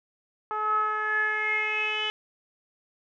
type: tone with low-pass filter sweep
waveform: 10% pulse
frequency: 427.8 Hz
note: A4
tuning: 49 cents flat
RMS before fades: -27 dBFS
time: 0.51-2.1 s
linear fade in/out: 0 ms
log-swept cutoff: 1100 to 3100 Hz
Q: 8.3
effects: none